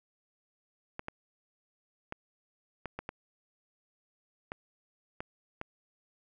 clicks, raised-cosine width 0.5 ms, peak -22 dBFS, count 9, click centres 0.994 / 1.084 / 2.124 / 2.857 / 2.99 / 3.091 / 4.519 / 5.205 / 5.614 s, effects none

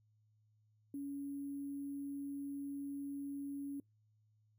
sine tone with sample-and-hold, 280.8 Hz, C#4, 22 cents sharp, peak -40 dBFS, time 0.94-3.8 s, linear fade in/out 2 ms, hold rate 11025 Hz, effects noise-tail reverb RT60 0.2 s tail -26 dB re dry + added 107 Hz sine -70 dBFS peak until 4.58 s

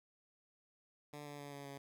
10% pulse tone with pitch steps, 147.1 / 145.16 / 143.24 / 141.35 / 139.49 Hz, D3 / D3 / D3 / C#3 / C#3, +3 / -20 / -43 / +34 / +11 cents, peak -39 dBFS, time 1.13-1.78 s, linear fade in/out 5 ms, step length 130 ms, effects none

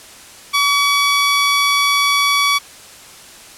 15% pulse tone, 1137 Hz, C#6, 44 cents sharp, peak -6 dBFS, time 0.53-2.59 s, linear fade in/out 20 ms, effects white hiss -39 dBFS RMS until 3.57 s + low-pass 10000 Hz 12 dB/octave

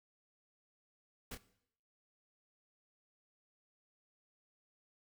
pink noise with echo, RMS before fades -45 dBFS, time 1.31-1.35 s, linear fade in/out 5 ms, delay 27 ms, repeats 1, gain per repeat -7 dB, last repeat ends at 1.377 s, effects noise-tail reverb RT60 0.7 s tail -17 dB re dry

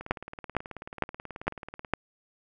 two click trains, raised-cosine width 0.5 ms, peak -9 / -24 dBFS, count 5 / 35, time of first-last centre 0.11-1.936 / 0.01-1.848 s, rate 2.19 / 18.5 Hz, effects none

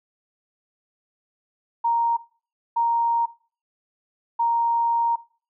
sine tone bursts at uneven times, 932.3 Hz, A#5, in tune, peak -18 dBFS, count 3, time 1.84-2.17 / 2.76-3.26 / 4.39-5.16 s, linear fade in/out 10 ms, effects noise-tail reverb RT60 0.4 s tail -19 dB re dry

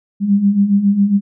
sine beating tone pair, 195.6 / 202.9 Hz, G3 / G#3, -4 / -40 cents, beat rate 7.3 Hz, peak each -17 / -11 dBFS, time 0.2-1.21 s, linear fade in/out 50 ms, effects none

